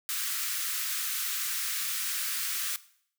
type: high-pass noise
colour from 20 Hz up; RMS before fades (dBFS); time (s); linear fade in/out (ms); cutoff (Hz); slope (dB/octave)
white; -32; 0.09-2.76; 0; 1200; 48
effects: noise-tail reverb RT60 0.6 s tail -17 dB re dry